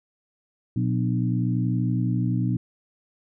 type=harmonic tone with a mistuned harmonic; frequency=60.6 Hz; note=B1; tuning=32 cents flat; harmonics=2 / 3 / 4 / 5; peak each=-23 / -27 / -29 / -31 dBFS; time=0.76-2.57 s; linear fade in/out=5 ms; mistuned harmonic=4; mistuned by=+61 cents; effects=none